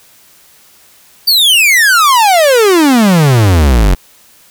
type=exponential sweep; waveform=45% pulse; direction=down; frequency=4699 to 42.98 Hz; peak=-5 dBFS; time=1.27-3.95 s; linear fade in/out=10 ms; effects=white hiss -44 dBFS RMS until 4.5 s